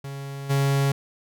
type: tone with level steps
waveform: 45% pulse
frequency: 138.59 Hz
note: C#3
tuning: in tune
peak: -32 / -19 dBFS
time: 0.04-0.92 s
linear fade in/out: 5 ms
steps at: 0.49 s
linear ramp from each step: 20 ms
effects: none